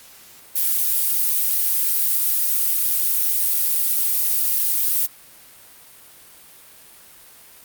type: noise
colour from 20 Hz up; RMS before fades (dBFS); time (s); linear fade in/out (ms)
violet; -19; 0.55-5.07; 20
effects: white hiss -46 dBFS RMS until 7.64 s + Opus 48 kbps